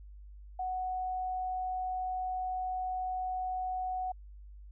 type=tone; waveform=sine; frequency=741 Hz; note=F#5; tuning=2 cents sharp; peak=-32 dBFS; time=0.59-4.12 s; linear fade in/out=5 ms; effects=added 50 Hz sine -47 dBFS peak until 4.71 s